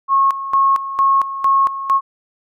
sine tone with tremolo, 1090 Hz, C#6, 29 cents flat, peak -10 dBFS, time 0.08-2.01 s, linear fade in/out 50 ms, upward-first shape square, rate 2.2 Hz, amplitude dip 75%, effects none

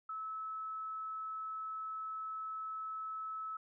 sine tone, 1300 Hz, E6, 24 cents flat, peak -39 dBFS, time 0.09-3.57 s, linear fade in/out 5 ms, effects none

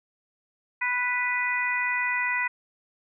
harmonic tone, 493.9 Hz, B4, in tune, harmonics 2 / 3 / 4 / 5, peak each -31 / -32 / -26 / -31 dBFS, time 0.81-2.48 s, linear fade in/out 10 ms, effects none

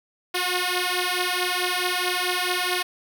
5% pulse beating tone pair, 358.6 / 363.2 Hz, F4 / F#4, +46 / -32 cents, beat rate 4.6 Hz, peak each -14 dBFS, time 0.34-2.83 s, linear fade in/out 10 ms, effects none

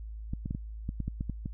clicks, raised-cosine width 5 ms, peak -21 dBFS, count 10, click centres 0.335 / 0.459 / 0.509 / 0.549 / 0.891 / 1.003 / 1.08 / 1.209 / 1.297 / 1.459 s, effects added 54 Hz sine -38 dBFS peak until 1.53 s

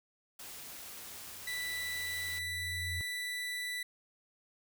white noise, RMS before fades -47 dBFS, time 0.39-2.39 s, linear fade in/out 5 ms
sine tone with exponential growth, 87.31 Hz, F2, in tune, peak -36 dBFS, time 0.75-3.01 s, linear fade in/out 0 ms, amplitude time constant 490 ms
30% pulse tone, 1975.5 Hz, B6, in tune, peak -33 dBFS, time 1.47-3.83 s, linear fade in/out 5 ms
effects none

